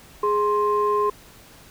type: tone pair together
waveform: sine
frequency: 415.7 / 1049.9 Hz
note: G#4 / C6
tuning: +2 / +6 cents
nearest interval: octave + major third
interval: 1604 cents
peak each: -20 dBFS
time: 0.23-1.1 s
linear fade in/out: 5 ms
effects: tanh soft clip ceiling -11 dBFS + pink hiss -48 dBFS RMS until 1.7 s